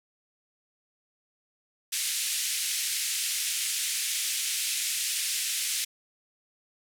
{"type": "band-pass noise", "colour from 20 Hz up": "white", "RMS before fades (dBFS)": -30, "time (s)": [1.92, 5.85], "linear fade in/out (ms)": 10, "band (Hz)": [2100, 11000], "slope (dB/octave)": 24, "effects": []}